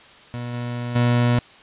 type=tone with level steps; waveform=30% pulse; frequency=120.9 Hz; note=B2; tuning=36 cents flat; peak=-25 / -23 / -13 dBFS; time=0.34-1.39 s; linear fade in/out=0 ms; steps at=0.53 / 0.95 s; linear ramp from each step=10 ms; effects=white hiss -47 dBFS RMS until 1.62 s + resampled to 8000 Hz